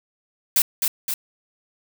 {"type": "noise with echo", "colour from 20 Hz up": "blue", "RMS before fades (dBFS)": -17, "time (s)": [0.56, 0.62], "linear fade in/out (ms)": 2, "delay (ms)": 260, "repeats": 2, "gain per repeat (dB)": -4, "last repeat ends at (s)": 1.14, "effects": []}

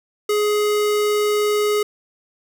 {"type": "tone", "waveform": "square", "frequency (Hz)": 418.5, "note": "G#4", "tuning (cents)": 13, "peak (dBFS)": -17, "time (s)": [0.29, 1.83], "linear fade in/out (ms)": 5, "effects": []}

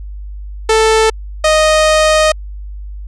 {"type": "tone pair in turn", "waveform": "sawtooth", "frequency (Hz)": [441.2, 621.6], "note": ["A4", "D#5"], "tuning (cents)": [5, -2], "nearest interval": "tritone", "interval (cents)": 593, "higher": "second", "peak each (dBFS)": -4, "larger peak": "neither", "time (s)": [[0.69, 1.1], [1.44, 2.32]], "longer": "second", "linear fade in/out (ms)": 5, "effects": ["added 50 Hz sine -24 dBFS peak until 3.07 s", "resampled to 22050 Hz"]}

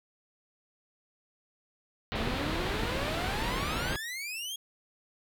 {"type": "low-pass noise", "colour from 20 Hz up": "pink", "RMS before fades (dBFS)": -33, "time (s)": [2.12, 3.96], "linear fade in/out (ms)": 0, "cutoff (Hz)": 4400, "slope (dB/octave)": 48}
{"type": "exponential sweep", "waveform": "sawtooth", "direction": "up", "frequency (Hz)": [207.7, 3322], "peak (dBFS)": -32, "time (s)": [2.15, 4.56], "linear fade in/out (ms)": 5}
{"type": "clicks", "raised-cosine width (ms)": 3, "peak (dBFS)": -22, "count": 4, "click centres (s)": [2.275, 2.339, 2.834, 3.03]}
{"effects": []}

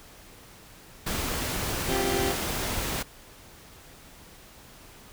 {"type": "noise", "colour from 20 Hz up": "pink", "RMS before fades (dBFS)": -30, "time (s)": [1.06, 3.03], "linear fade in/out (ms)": 10}
{"type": "chord", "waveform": "30% pulse", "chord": "C suspended fourth", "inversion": "none", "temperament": "just", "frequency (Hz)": [261.6, 348.8, 392.4], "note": ["C4", "F4", "G4"], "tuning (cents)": [0, -2, 2], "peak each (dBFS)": [-31, -29, -26], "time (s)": [1.87, 2.35], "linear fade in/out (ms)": 50}
{"effects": ["pink hiss -50 dBFS RMS until 5.12 s"]}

